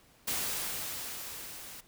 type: noise with level ramp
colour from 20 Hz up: white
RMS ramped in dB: -32 to -47 dBFS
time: 0.27-1.81 s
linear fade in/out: 10 ms
effects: pink hiss -62 dBFS RMS until 1.87 s